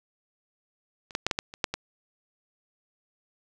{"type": "clicks", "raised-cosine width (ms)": 0.2, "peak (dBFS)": [-27, -9, -7, -8, -9, -24, -6, -13], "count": 8, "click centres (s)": [1.108, 1.151, 1.266, 1.312, 1.389, 1.539, 1.642, 1.74], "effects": []}